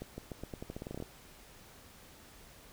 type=accelerating click train; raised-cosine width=2 ms; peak=-27 dBFS; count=15; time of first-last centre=0.02-1.025 s; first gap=160 ms; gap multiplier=0.86; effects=pink hiss -56 dBFS RMS until 2.72 s